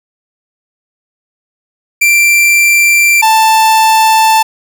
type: tone pair in turn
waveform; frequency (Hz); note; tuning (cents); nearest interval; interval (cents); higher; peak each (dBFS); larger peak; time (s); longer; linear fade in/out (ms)
45% pulse; 2357 / 882.9; D7 / A5; +6 / +6; octave + perfect fourth; 1700; first; -5; neither; 2.01-3.22 / 3.22-4.43; neither; 10
effects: none